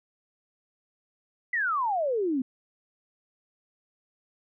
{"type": "exponential sweep", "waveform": "sine", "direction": "down", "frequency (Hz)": [2022, 246.9], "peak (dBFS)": -24, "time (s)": [1.53, 2.42], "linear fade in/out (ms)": 5, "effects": []}